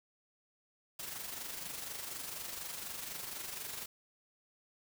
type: noise with amplitude modulation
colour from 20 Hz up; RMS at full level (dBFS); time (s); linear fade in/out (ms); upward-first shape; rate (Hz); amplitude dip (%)
white; -41; 0.99-3.86; 5; sine; 24.1; 50
effects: none